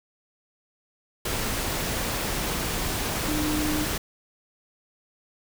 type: tone in noise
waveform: sine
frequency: 303 Hz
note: D#4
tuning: 46 cents flat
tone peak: -26 dBFS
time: 3.28-3.85 s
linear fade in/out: 5 ms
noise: pink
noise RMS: -28 dBFS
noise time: 1.25-3.98 s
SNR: -1 dB
effects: none